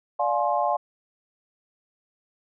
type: chord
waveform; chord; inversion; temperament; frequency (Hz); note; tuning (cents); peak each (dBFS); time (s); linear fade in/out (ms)
sine; D half-diminished seventh; none; just; 587.3 / 704.8 / 845.8 / 1057.2; D5 / F5 / Ab5 / C6; 0 / +16 / +31 / +18; -27 / -25 / -26 / -28; 0.19-0.77; 10
effects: none